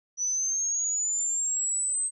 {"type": "linear sweep", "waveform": "sine", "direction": "up", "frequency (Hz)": [5900, 8300], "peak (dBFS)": -25, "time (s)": [0.17, 2.11], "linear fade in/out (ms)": 50, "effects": []}